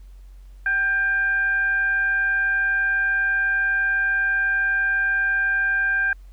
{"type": "tone with frequency modulation", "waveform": "sine", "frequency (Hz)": 1587, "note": "G6", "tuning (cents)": 21, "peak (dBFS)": -18, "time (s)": [0.66, 6.13], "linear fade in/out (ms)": 2, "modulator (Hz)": 822, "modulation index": 0.24, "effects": ["added 46 Hz sine -40 dBFS peak until 6.32 s", "pink hiss -63 dBFS RMS until 6.32 s"]}